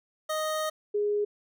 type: tone pair in turn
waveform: 25% pulse / sine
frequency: 622.3 / 414.1 Hz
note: D#5 / G#4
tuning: 0 / -5 cents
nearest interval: perfect fifth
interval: 705 cents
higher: first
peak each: -24 dBFS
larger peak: neither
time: 0.29-0.7 / 0.94-1.25 s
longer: first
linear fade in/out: 10 ms
effects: none